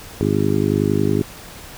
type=harmonic tone; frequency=50.9 Hz; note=G#1; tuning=34 cents flat; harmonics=2 / 3 / 4 / 5 / 6 / 7 / 8; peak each=-23 / -23 / -23 / -23 / -23 / -23 / -23 dBFS; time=0.21-1.22 s; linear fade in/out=0 ms; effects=pink hiss -38 dBFS RMS until 1.77 s